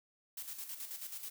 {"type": "noise with tremolo", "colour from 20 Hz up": "blue", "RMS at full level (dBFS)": -43, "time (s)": [0.37, 1.3], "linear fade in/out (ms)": 5, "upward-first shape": "square", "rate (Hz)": 9.3, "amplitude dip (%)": 55, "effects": []}